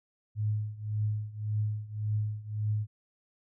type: tone with tremolo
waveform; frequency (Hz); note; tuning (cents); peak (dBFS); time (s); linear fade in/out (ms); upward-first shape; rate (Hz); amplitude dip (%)
sine; 106.3; G#2; +41; -25; 0.35-2.87; 50; triangle; 1.8; 90
effects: none